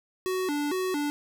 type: tone with vibrato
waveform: square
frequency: 329.6 Hz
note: E4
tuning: in tune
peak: -27 dBFS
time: 0.26-1.1 s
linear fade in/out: 0 ms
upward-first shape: square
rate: 2.2 Hz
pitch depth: 210 cents each way
effects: none